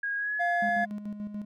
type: tone with pitch glide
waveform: sine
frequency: 1638 to 1696.7 Hz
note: G#6 to G#6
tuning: -24 to +37 cents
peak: -28 dBFS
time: 0.03-0.85 s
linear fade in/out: 5 ms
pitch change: +61 cents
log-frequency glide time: 0.17-0.35 s
type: tone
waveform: triangle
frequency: 698.5 Hz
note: F5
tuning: in tune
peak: -24 dBFS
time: 0.39-0.86 s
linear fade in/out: 20 ms
type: tone with tremolo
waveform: triangle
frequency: 207.8 Hz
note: G#3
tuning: 1 cent sharp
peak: -30 dBFS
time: 0.62-1.45 s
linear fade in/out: 5 ms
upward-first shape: square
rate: 6.9 Hz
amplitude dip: 55%
effects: none